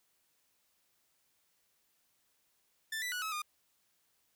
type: tone with pitch steps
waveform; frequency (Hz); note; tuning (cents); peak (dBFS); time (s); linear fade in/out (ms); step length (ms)
sawtooth; 1770 / 1976 / 1469 / 1289 / 1217; A6 / B6 / F#6 / E6 / D#6; +10 / 0 / -13 / -39 / -39; -32; 2.92-3.42; 5; 100
effects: white hiss -75 dBFS RMS until 4.35 s